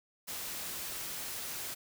white noise, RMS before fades -40 dBFS, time 0.27-1.75 s, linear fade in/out 20 ms, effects none

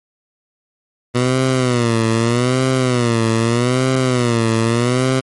15% pulse tone with vibrato, 121.5 Hz, B2, 28 cents flat, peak -7 dBFS, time 1.14-5.21 s, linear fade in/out 20 ms, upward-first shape sine, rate 0.81 Hz, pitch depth 130 cents each way, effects MP3 48 kbps

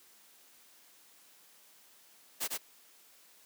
white noise with echo, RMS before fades -34 dBFS, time 2.4-2.48 s, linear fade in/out 20 ms, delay 100 ms, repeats 1, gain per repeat -2 dB, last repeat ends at 2.58 s, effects white hiss -61 dBFS RMS until 3.45 s + high-pass 200 Hz 12 dB/octave

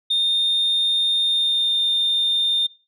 sine tone with pitch glide, 3646 to 3623 Hz, A#7 to A7, -39 to +50 cents, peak -15 dBFS, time 0.1-2.67 s, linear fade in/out 10 ms, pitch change -11 cents, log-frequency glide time 1.23-1.81 s, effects noise-tail reverb RT60 0.3 s tail -19 dB re dry + tanh soft clip ceiling -14 dBFS

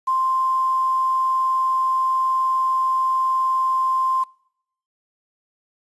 sine tone with quantisation, 1046.5 Hz, C6, in tune, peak -17 dBFS, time 0.07-4.24 s, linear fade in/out 10 ms, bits 7, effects noise-tail reverb RT60 0.7 s tail -24 dB re dry + resampled to 24000 Hz

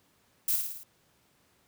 violet noise with echo, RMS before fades -27 dBFS, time 0.48-0.56 s, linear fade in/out 5 ms, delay 55 ms, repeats 5, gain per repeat -4 dB, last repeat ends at 0.835 s, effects pink hiss -67 dBFS RMS until 1.67 s + high-pass 80 Hz 12 dB/octave

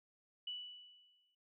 sine tone with exponential decay, 2960 Hz, F#7, in tune, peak -39 dBFS, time 0.47-1.35 s, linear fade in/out 5 ms, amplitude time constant 190 ms, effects none

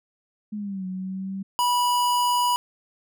sine linear two-way sweep, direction down then up, 213.7 to 185 to 194.5 Hz, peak -28 dBFS, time 0.52-1.43 s, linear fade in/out 10 ms, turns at 0.86 s
square tone, 978 Hz, B5, 17 cents flat, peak -20 dBFS, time 1.59-2.56 s, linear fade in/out 0 ms
effects none

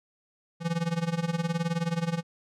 square tone with tremolo, 168 Hz, E3, 33 cents sharp, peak -24 dBFS, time 0.6-2.23 s, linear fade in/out 50 ms, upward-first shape sine, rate 19 Hz, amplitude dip 85%, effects low-pass 7000 Hz 12 dB/octave

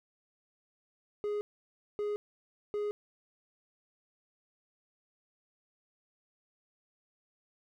triangle tone bursts, 415.3 Hz, G#4, in tune, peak -29 dBFS, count 3, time 1.24-2.91 s, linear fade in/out 0 ms, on 170 ms, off 580 ms, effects none

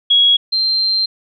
sine tone pair in turn, 3322 / 4151 Hz, G#7 / C8, 0 / -15 cents, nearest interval major third, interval 385 cents, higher second, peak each -8 / -13 dBFS, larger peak first, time 0.1-0.37 / 0.52-1.06 s, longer second, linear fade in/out 10 ms, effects none

